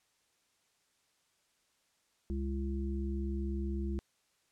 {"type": "harmonic tone", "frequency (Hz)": 68, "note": "C#2", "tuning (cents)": -33, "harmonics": [1, 3, 5], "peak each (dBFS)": [-34, -39, -41], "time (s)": [2.3, 3.99], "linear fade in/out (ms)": 0, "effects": ["white hiss -74 dBFS RMS until 4.51 s", "low-pass 9000 Hz 12 dB/octave"]}